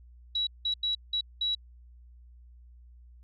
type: tone bursts at uneven times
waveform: sine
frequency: 3900 Hz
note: B7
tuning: 23 cents flat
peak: -26 dBFS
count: 5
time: 0.35-0.47 / 0.65-0.74 / 0.83-0.95 / 1.13-1.21 / 1.41-1.55 s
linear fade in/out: 5 ms
effects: added 60 Hz sine -50 dBFS peak until 3.23 s + AAC 48 kbps